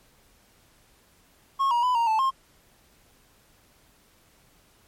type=tone with pitch steps; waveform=triangle; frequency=1089 / 952 / 1000 / 931 / 878 / 1064 Hz; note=C#6 / A#5 / B5 / A#5 / A5 / C6; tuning=-31 / +36 / +21 / -2 / -4 / +29 cents; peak=-18 dBFS; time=1.59-2.31 s; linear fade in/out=20 ms; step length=120 ms; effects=pink hiss -60 dBFS RMS until 4.87 s + MP3 64 kbps